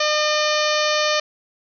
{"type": "harmonic tone with a mistuned harmonic", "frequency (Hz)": 605, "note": "D#5", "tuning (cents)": -49, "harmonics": [1, 2, 3, 4, 5, 6, 7, 8, 9, 10], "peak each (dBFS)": [-21, -24, -26, -27, -28, -29, -29, -30, -31, -31], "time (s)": [0, 1.2], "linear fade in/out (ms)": 5, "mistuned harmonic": 8, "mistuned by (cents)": -56, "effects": []}